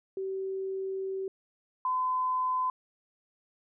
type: tone pair in turn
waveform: sine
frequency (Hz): 383.7 / 1018.5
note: G4 / C6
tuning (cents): -37 / -47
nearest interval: octave + perfect fourth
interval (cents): 1690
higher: second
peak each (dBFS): -31 / -26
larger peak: second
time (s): 0.17-1.28 / 1.85-2.7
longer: first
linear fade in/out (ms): 2
effects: none